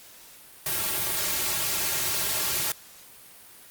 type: noise with comb filter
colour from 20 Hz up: white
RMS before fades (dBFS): -27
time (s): 0.66-2.72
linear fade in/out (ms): 2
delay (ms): 4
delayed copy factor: -1
effects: white hiss -49 dBFS RMS until 3.7 s + Opus 48 kbps